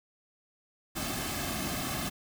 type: noise with comb filter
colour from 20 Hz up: pink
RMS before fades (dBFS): -34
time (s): 0.95-2.1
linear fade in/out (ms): 20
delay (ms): 2.1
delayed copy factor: -0.65
effects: none